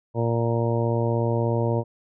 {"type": "harmonic tone", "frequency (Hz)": 116.54, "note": "A#2", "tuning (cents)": 0, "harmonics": [1, 2, 3, 4, 5, 6, 7, 8], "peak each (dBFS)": [-23, -30, -29, -28, -29, -37, -40, -33], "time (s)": [0.14, 1.84], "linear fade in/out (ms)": 50, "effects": []}